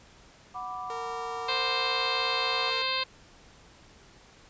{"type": "chord", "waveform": "sine", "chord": "B minor", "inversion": "second", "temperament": "equal", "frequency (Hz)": [740, 987.8, 1174.7], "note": ["F#5", "B5", "D6"], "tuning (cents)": [0, 0, 0], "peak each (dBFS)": [-38, -40, -37], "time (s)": [0.54, 2.71], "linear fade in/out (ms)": 20}
{"type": "tone", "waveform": "sawtooth", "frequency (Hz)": 460, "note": "A#4", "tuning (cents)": -23, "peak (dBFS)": -33, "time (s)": [0.9, 2.82], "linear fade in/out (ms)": 0}
{"type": "harmonic tone", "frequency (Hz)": 523.3, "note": "C5", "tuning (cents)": 0, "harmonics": [1, 2, 3, 4, 5, 6, 7, 8, 9], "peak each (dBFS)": [-38, -33, -39, -37, -34, -38, -34, -33, -39], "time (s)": [1.48, 3.04], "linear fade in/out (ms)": 10}
{"effects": ["pink hiss -55 dBFS RMS until 4.49 s", "resampled to 16000 Hz"]}